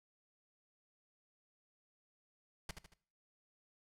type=noise with echo; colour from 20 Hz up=pink; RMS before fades=-42 dBFS; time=2.69-2.71 s; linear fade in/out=2 ms; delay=76 ms; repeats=3; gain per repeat=-7 dB; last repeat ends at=2.938 s; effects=noise-tail reverb RT60 0.5 s tail -19 dB re dry + low-pass 10000 Hz 12 dB/octave